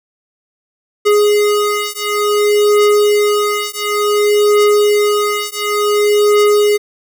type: beating tone pair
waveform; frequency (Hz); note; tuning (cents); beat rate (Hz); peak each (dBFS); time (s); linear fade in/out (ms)
square; 415.3 / 415.86; G#4 / G#4; 0 / +2; 0.56; -14; 1.05-6.78; 20
effects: none